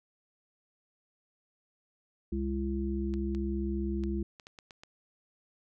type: harmonic tone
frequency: 67.7 Hz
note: C#2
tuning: 40 cents flat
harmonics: 1 / 3 / 5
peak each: -33 / -34 / -35 dBFS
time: 2.32-4.23 s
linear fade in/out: 5 ms
type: clicks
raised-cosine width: 0.2 ms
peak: -31 dBFS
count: 8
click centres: 3.139 / 3.349 / 4.037 / 4.398 / 4.469 / 4.588 / 4.708 / 4.835 s
effects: none